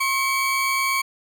40% pulse tone pair together, 1078 / 2284 Hz, C#6 / D7, -49 / -49 cents, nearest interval octave + minor second, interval 1300 cents, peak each -22 dBFS, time 0-1.02 s, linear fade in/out 10 ms, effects none

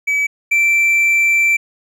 triangle tone pair in turn, 2288 / 2341 Hz, D7 / D7, -46 / -6 cents, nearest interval unison, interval 40 cents, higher second, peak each -12 / -9 dBFS, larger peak second, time 0.07-0.27 / 0.51-1.57 s, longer second, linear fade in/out 10 ms, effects none

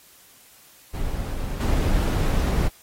brown noise with level steps, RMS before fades -28 / -20 dBFS, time 0.93-2.69 s, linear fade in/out 20 ms, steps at 1.6 s, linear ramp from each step 10 ms, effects white hiss -52 dBFS RMS until 2.82 s + AAC 48 kbps

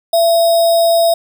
sine tone with sample-and-hold, 671 Hz, E5, 31 cents sharp, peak -8 dBFS, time 0.13-1.14 s, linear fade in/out 5 ms, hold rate 4410 Hz, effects none

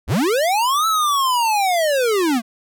square linear two-way sweep, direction up then down, 46.41 to 1328 to 215.4 Hz, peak -16 dBFS, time 0.07-2.42 s, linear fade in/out 50 ms, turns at 0.87 s, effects none

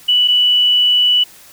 sine tone pair in turn, 2960 / 2960 Hz, F#7 / F#7, 0 / 0 cents, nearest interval unison, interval 0 cents, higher neither, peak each -9 dBFS, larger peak neither, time 0.08-0.28 / 0.28-1.24 s, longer second, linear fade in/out 10 ms, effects white hiss -42 dBFS RMS until 1.52 s

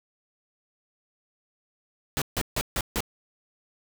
pink noise bursts, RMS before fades -27 dBFS, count 5, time 2.17-3.005 s, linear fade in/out 0 ms, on 47 ms, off 150 ms, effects none

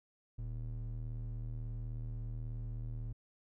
triangle ring-modulated tone, 77.5 Hz, D#2, 6 cents flat, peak -33 dBFS, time 0.38-3.13 s, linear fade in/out 10 ms, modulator 38.2 Hz, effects none

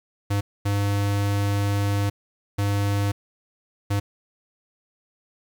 square tone bursts at uneven times, 101 Hz, G#2, 48 cents flat, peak -21 dBFS, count 4, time 0.3-0.41 / 0.65-2.1 / 2.58-3.12 / 3.9-4 s, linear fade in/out 10 ms, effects 9-bit

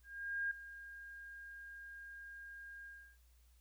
sine tone with ADSR envelope, 1616 Hz, G#6, 48 cents flat, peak -34 dBFS, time 0.03-3.18 s, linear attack 480 ms, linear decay 4 ms, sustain -15 dB, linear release 320 ms, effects added 60 Hz sine -64 dBFS peak until 3.6 s + white hiss -75 dBFS RMS until 3.6 s

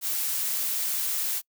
blue noise, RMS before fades -28 dBFS, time 0.01-1.42 s, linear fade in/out 50 ms, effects noise-tail reverb RT60 0.1 s tail -26 dB re dry

